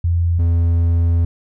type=tone pair in turn; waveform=sine / triangle; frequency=85.5 / 84.57 Hz; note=F2 / E2; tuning=-36 / +45 cents; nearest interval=unison; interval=19 cents; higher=first; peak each=-13 / -10 dBFS; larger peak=second; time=0.04-0.39 / 0.39-1.25 s; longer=second; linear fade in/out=5 ms; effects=none